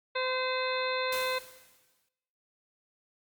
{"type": "harmonic tone", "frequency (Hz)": 514, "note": "C5", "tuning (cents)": -31, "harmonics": [1, 2, 3, 4, 5, 7, 8], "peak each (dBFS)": [-32, -35, -37, -38, -39, -40, -41], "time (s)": [0.15, 1.39], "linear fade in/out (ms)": 10}
{"type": "noise with exponential decay", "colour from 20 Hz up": "white", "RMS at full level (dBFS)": -38, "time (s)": [1.12, 2.09], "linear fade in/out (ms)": 5, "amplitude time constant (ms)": 210}
{"effects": ["noise-tail reverb RT60 1.0 s tail -18 dB re dry", "Opus 48 kbps"]}